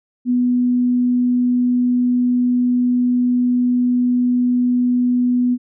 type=tone; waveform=sine; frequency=246.8 Hz; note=B3; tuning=1 cent flat; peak=-13 dBFS; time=0.25-5.58 s; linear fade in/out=50 ms; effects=none